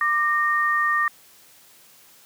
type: tone pair together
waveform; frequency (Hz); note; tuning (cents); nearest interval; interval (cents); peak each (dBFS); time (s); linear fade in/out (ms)
sine; 1187 / 1845.9; D6 / A#6; +18 / -18; minor sixth; 764; -21; 0.01-1.08; 2
effects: white hiss -52 dBFS RMS until 2.25 s + high-pass 80 Hz 12 dB/octave